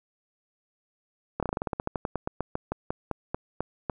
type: slowing click train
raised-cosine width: 1 ms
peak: -14 dBFS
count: 23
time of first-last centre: 1.4-3.898 s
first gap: 27 ms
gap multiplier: 1.12
effects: none